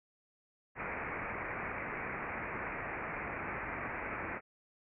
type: low-pass noise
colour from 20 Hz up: white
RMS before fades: -40 dBFS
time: 0.75-4.41 s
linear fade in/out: 50 ms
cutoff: 2400 Hz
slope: 96 dB/octave
effects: none